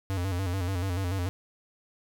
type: tone with vibrato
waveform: square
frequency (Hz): 92.5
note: F#2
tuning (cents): 0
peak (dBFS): -28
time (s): 0.1-1.29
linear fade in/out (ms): 0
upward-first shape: square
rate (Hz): 6.9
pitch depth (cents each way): 80
effects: none